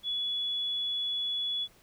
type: tone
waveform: sine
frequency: 3400 Hz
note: G#7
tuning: 40 cents sharp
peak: -29 dBFS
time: 0.03-1.68 s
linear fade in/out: 50 ms
effects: pink hiss -61 dBFS RMS until 1.82 s